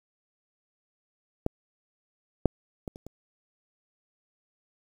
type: clicks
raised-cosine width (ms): 2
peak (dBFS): -12 / -6 / -21 / -30 / -28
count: 5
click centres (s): 1.464 / 2.457 / 2.878 / 2.959 / 3.066
effects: 8-bit